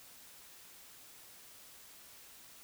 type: silence
effects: white hiss -56 dBFS RMS until 2.63 s